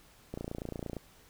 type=click train; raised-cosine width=2 ms; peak=-24 dBFS; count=19; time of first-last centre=0.34-0.967 s; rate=28.7 Hz; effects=pink hiss -60 dBFS RMS until 1.29 s